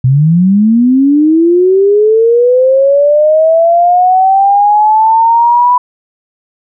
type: linear sweep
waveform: sine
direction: up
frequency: 123.47 to 993 Hz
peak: -4 dBFS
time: 0.04-5.78 s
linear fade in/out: 5 ms
effects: none